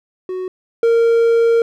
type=tone pair in turn; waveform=triangle; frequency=370 / 462.3 Hz; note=F#4 / A#4; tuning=0 / -14 cents; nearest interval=major third; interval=386 cents; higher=second; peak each=-19 / -8 dBFS; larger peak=second; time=0.29-0.48 / 0.83-1.62 s; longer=second; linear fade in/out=2 ms; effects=none